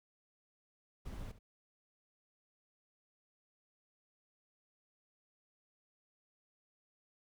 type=noise with echo; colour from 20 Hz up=brown; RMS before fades=-44 dBFS; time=1.05-1.32 s; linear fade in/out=10 ms; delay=70 ms; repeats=1; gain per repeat=-14 dB; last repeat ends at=1.39 s; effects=none